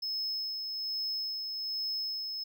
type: tone with tremolo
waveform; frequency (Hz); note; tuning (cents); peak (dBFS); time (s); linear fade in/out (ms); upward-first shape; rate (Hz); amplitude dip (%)
triangle; 5190; E8; -28; -30; 0.02-2.44; 10; sine; 1.2; 35
effects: none